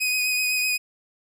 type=tone with vibrato; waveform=sawtooth; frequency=2500 Hz; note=D#7; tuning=8 cents sharp; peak=-18 dBFS; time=0-0.78 s; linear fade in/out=20 ms; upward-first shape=triangle; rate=7.9 Hz; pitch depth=22 cents each way; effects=none